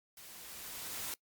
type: noise with level ramp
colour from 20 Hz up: white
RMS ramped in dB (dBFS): -53 to -39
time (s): 0.17-1.14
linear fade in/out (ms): 2
effects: noise-tail reverb RT60 0.1 s tail -23 dB re dry + Opus 48 kbps